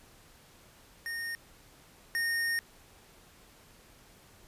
square tone pair in turn, 1844 / 1844 Hz, A#6 / A#6, -19 / -19 cents, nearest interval unison, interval 0 cents, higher neither, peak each -35 / -29 dBFS, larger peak second, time 1.06-1.35 / 2.15-2.59 s, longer second, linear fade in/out 0 ms, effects pink hiss -58 dBFS RMS until 4.47 s + resampled to 32000 Hz

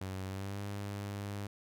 sawtooth tone with pitch glide, 94.8 to 101.02 Hz, F#2 to G#2, +43 to -47 cents, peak -34 dBFS, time 0.01-1.47 s, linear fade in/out 5 ms, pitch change +110 cents, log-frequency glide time 0.26-0.6 s, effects none

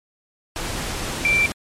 sine tone in noise, 2349 Hz, D7, in tune, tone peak -15 dBFS, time 1.25-1.46 s, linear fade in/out 0 ms, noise pink, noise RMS -27 dBFS, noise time 0.56-1.52 s, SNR +9 dB, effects low-pass 10000 Hz 12 dB/octave + MP3 64 kbps

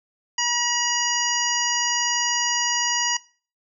harmonic tone, 961 Hz, B5, 48 cents flat, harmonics 1 / 2 / 3 / 5 / 6 / 7, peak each -27 / -27 / -27 / -27 / -27 / -27 dBFS, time 0.38-3.17 s, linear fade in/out 5 ms, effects noise-tail reverb RT60 0.4 s tail -21 dB re dry

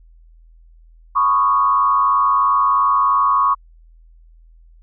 sine tone with frequency modulation, 1108.7 Hz, C#6, in tune, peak -12 dBFS, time 1.15-3.55 s, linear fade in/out 20 ms, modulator 103 Hz, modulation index 0.92, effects added 41 Hz sine -44 dBFS peak until 4.82 s

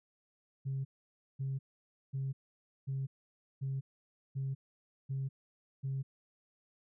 sine tone bursts, 135 Hz, C#3, 45 cents flat, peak -32 dBFS, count 8, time 0.65-6.03 s, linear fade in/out 20 ms, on 200 ms, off 540 ms, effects tanh soft clip ceiling -30 dBFS

